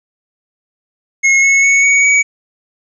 square tone with pitch steps, 2167 / 2191 / 2215 / 2240 / 2264 Hz, C#7 / C#7 / C#7 / C#7 / C#7, -40 / -21 / -2 / +18 / +36 cents, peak -8 dBFS, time 1.23-2.23 s, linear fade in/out 20 ms, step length 200 ms, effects resampled to 22050 Hz + 8-bit

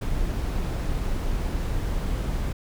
brown noise, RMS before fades -26 dBFS, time 0.01-2.53 s, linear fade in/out 10 ms, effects none

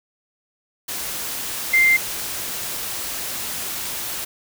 sine tone in noise, 2093 Hz, C7, in tune, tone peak -12 dBFS, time 1.73-1.97 s, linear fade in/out 10 ms, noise white, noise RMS -28 dBFS, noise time 0.88-4.25 s, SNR +13 dB, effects none

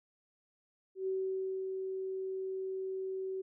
sine tone with ADSR envelope, 380 Hz, F#4, 46 cents sharp, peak -31 dBFS, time 0.95-3.42 s, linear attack 120 ms, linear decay 580 ms, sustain -4 dB, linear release 13 ms, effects none

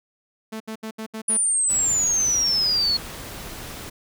sawtooth tone bursts, 220 Hz, A3, in tune, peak -26 dBFS, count 6, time 0.52-1.373 s, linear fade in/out 10 ms, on 83 ms, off 71 ms
sine exponential sweep, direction down, 9780 to 4314 Hz, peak -18 dBFS, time 1.28-2.97 s, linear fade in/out 5 ms
pink noise, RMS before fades -36 dBFS, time 1.69-3.9 s, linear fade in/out 10 ms
effects none

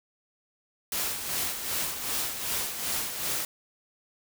white noise with tremolo, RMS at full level -29 dBFS, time 0.92-3.45 s, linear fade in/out 2 ms, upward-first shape sine, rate 2.6 Hz, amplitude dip 55%, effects none

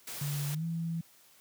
white noise, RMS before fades -41 dBFS, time 0.07-0.55 s, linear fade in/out 5 ms
sine tone with pitch glide, 144.4 to 165.87 Hz, D3 to E3, -29 to +11 cents, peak -31 dBFS, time 0.21-1.01 s, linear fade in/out 5 ms, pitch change +240 cents, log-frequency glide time 0.5-0.64 s
effects white hiss -61 dBFS RMS until 1.4 s + high-pass 80 Hz 12 dB/octave

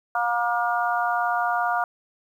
harmonic tone, 237.6 Hz, A#3, 33 cents sharp, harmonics 3 / 4 / 5 / 6, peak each -24 / -28 / -28 / -27 dBFS, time 0.15-1.84 s, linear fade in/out 2 ms, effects 9-bit

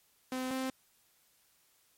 sawtooth tone pair in turn, 257.1 / 261.4 Hz, C4 / C4, -30 / -1 cents, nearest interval unison, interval 29 cents, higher second, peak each -30 / -29 dBFS, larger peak second, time 0.32-0.51 / 0.51-0.7 s, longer neither, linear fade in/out 2 ms, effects white hiss -69 dBFS RMS until 1.97 s + MP3 64 kbps

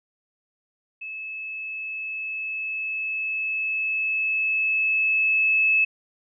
sine tone with level ramp, 2600 Hz, E7, 24 cents flat, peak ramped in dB -32 to -16 dBFS, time 1.01-5.85 s, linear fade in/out 10 ms, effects none

